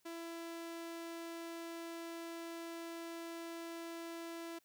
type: tone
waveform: sawtooth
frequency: 334.2 Hz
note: E4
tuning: 24 cents sharp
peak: -40 dBFS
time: 0.05-4.59 s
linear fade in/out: 10 ms
effects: white hiss -75 dBFS RMS until 4.64 s